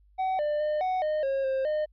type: tone with pitch steps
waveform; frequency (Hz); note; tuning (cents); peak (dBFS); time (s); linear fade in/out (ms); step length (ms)
triangle; 755 / 596 / 605 / 743 / 613 / 542 / 531 / 610; F#5 / D5 / D#5 / F#5 / D#5 / C#5 / C5 / D#5; +35 / +25 / -49 / +7 / -26 / -39 / +25 / -34; -23; 0.18-1.86; 20; 210
effects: added 50 Hz sine -57 dBFS peak until 1.92 s + resampled to 11025 Hz